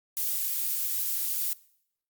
violet noise, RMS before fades -29 dBFS, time 0.17-1.53 s, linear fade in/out 0 ms, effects noise-tail reverb RT60 0.7 s tail -21 dB re dry + Opus 48 kbps

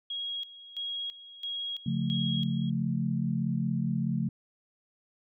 sine tone with tremolo, 3295 Hz, G#7, 14 cents flat, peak -32 dBFS, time 0.1-2.7 s, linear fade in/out 5 ms, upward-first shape square, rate 1.5 Hz, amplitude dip 80%
sine chord, Db augmented, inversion none, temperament equal with one note detuned, 138.59 / 175.22 / 220 Hz, Db3 / F3 / A3, 0 / +6 / 0 cents, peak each -31 dBFS, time 1.86-4.29 s, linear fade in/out 5 ms
effects none

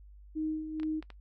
sine tone with tremolo, 311.9 Hz, D#4, 4 cents sharp, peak -29 dBFS, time 0.35-1.01 s, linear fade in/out 20 ms, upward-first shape sine, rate 2.3 Hz, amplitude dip 60%
clicks, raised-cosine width 0.3 ms, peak -31 dBFS, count 4, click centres 0.799 / 0.832 / 1.026 / 1.103 s
effects noise-tail reverb RT60 0.1 s tail -20 dB re dry + added 50 Hz sine -50 dBFS peak until 1.2 s

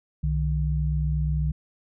sine tone pair together, 63.93 / 152.4 Hz, C2 / D#3, -40 / -36 cents, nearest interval octave + minor third, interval 1504 cents, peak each -24 / -25 dBFS, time 0.23-1.52 s, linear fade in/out 10 ms, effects none

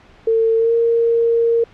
sine tone with pitch glide, 450 to 463.5 Hz, A4 to A#4, +39 to -10 cents, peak -12 dBFS, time 0.27-1.64 s, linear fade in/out 5 ms, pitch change +51 cents, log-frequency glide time 0.56-0.73 s, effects pink hiss -47 dBFS RMS until 1.73 s + low-pass 3000 Hz 12 dB/octave

